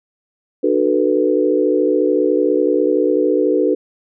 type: chord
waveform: sine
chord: B minor seventh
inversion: first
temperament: equal with one note detuned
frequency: 299.5 / 370 / 440 / 493.9 Hz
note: D4 / F#4 / A4 / B4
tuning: +34 / 0 / 0 / 0 cents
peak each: -18 dBFS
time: 0.63-3.75 s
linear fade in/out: 10 ms
effects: none